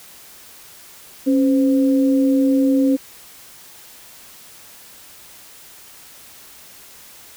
sine tone pair together, 272.8 / 515 Hz, C#4 / C5, -28 / -28 cents, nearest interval major seventh, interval 1100 cents, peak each -13 / -22 dBFS, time 1.26-2.97 s, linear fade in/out 20 ms, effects white hiss -43 dBFS RMS until 7.36 s

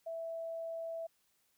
sine tone, 659.3 Hz, E5, in tune, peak -38 dBFS, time 0.06-1.07 s, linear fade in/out 10 ms, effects white hiss -75 dBFS RMS until 1.57 s

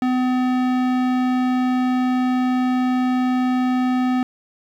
square tone with low-pass filter, 253.2 Hz, B3, 43 cents sharp, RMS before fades -19 dBFS, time 0.02-4.23 s, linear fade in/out 2 ms, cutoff 2700 Hz, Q 0.51, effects 8-bit

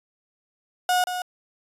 35% pulse tone with echo, 726 Hz, F#5, 33 cents flat, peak -17 dBFS, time 0.89-1.04 s, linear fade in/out 2 ms, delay 180 ms, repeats 1, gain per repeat -8 dB, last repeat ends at 1.22 s, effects resampled to 32000 Hz

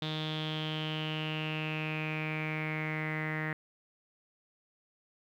sawtooth tone with low-pass filter sweep, 155.56 Hz, D#3, in tune, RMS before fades -35 dBFS, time 0.02-3.53 s, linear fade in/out 2 ms, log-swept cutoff 3600 to 1900 Hz, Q 8.5, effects 11-bit

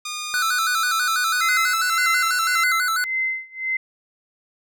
10% pulse tone with pitch glide, 1220 to 1353.7 Hz, D#6 to E6, -34 to +46 cents, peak -19 dBFS, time 0.05-2.64 s, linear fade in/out 5 ms, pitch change +180 cents, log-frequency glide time 1.3-1.99 s
square tone with vibrato, 1400 Hz, F6, 4 cents sharp, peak -20 dBFS, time 0.34-3.04 s, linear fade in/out 0 ms, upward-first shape square, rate 6.1 Hz, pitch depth 99 cents each way
sine tone with tremolo, 2064 Hz, C7, 24 cents flat, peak -19 dBFS, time 1.41-3.77 s, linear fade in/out 5 ms, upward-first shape sine, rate 1.8 Hz, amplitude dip 95%
effects none

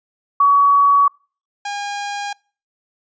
sine / sawtooth tone pair in turn, 1130 / 813 Hz, C#6 / G#5, +33 / -37 cents, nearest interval tritone, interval 570 cents, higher first, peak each -9 / -19 dBFS, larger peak first, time 0.4-1.08 / 1.65-2.33 s, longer neither, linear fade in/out 5 ms, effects noise-tail reverb RT60 0.4 s tail -26 dB re dry + resampled to 16000 Hz

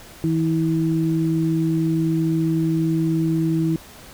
sine tone pair together, 161.63 / 323.7 Hz, E3 / E4, -34 / -31 cents, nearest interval octave, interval 1203 cents, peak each -20 dBFS, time 0.24-3.76 s, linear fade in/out 0 ms, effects pink hiss -43 dBFS RMS until 4.13 s

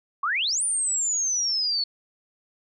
sine exponential two-way sweep, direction up then down, 1070 to 9420 to 4374 Hz, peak -22 dBFS, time 0.23-1.84 s, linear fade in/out 5 ms, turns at 0.63 s, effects none

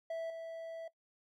triangle tone with level steps, 657 Hz, E5, 6 cents flat, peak -34 / -39 dBFS, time 0.1-0.88 s, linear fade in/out 5 ms, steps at 0.3 s, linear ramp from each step 2 ms, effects noise-tail reverb RT60 0.1 s tail -19 dB re dry

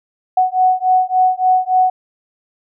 sine beating tone pair, 740 / 743.5 Hz, F#5 / F#5, 0 / +8 cents, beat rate 3.5 Hz, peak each -14 dBFS, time 0.37-1.9 s, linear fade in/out 5 ms, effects none

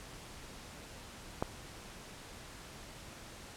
click, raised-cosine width 1 ms, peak -17 dBFS, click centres 1.425 s, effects pink hiss -50 dBFS RMS until 3.56 s + low-pass 10000 Hz 12 dB/octave

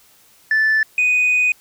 sine tone pair in turn, 1754 / 2488 Hz, A6 / D#7, -6 / -1 cents, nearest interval tritone, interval 605 cents, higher second, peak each -11 dBFS, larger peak neither, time 0.51-0.83 / 0.98-1.52 s, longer second, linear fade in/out 2 ms, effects tanh soft clip ceiling -11 dBFS + white hiss -52 dBFS RMS until 1.6 s

